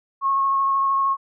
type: tone with vibrato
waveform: sine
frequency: 1091 Hz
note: C#6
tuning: 28 cents flat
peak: -17 dBFS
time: 0.21-1.17 s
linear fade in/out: 50 ms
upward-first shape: sine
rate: 13 Hz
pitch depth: 12 cents each way
effects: none